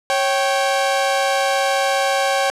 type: tone pair together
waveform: sawtooth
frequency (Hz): 550 / 777.8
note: C#5 / G5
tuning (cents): -14 / -14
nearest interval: tritone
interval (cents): 600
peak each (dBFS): -15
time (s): 0.1-2.5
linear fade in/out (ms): 0
effects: low-pass 9000 Hz 12 dB/octave